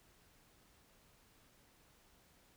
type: silence
effects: pink hiss -68 dBFS RMS until 2.56 s